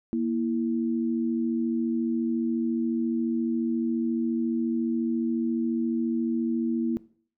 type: tone pair together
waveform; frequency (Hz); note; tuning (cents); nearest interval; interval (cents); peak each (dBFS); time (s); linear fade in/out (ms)
sine; 235.3 / 329.6; A#3 / E4; +16 / 0; tritone; 584; -25 / -29; 0.13-6.97; 0
effects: noise-tail reverb RT60 0.5 s tail -19 dB re dry